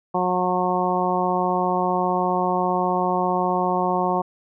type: harmonic tone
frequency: 181.5 Hz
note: F#3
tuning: 33 cents flat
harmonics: 1 / 2 / 3 / 4 / 5 / 6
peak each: -27 / -26 / -28 / -24 / -25 / -27 dBFS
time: 0.14-4.22 s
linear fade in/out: 10 ms
effects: none